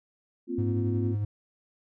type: chord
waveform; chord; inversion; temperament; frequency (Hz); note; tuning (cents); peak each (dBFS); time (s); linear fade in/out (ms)
sine; Bb suspended second; none; equal; 233.1 / 261.6 / 349.2; Bb3 / C4 / F4; 0 / 0 / 0; -35 / -32 / -32; 0.47-1.16; 50
type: tone with tremolo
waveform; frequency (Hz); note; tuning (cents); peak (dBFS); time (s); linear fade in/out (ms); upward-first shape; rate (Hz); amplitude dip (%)
triangle; 103.83; G#2; 0; -23; 0.58-1.25; 5; sine; 11; 30
effects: none